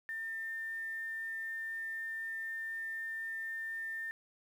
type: tone with quantisation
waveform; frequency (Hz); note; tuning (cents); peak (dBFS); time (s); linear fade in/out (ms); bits
sine; 1801; A6; +40; -37; 0.09-4.11; 0; 10
effects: none